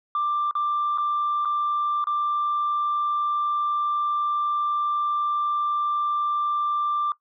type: tone with dropouts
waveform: sine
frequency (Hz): 1182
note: D6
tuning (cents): +11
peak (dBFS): -20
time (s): 0.15-7.12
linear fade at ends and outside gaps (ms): 2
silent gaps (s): 0.511-0.552 / 0.976-0.982 / 1.45-1.455 / 2.042-2.07
effects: noise-tail reverb RT60 0.1 s tail -18 dB re dry + tanh soft clip ceiling -18 dBFS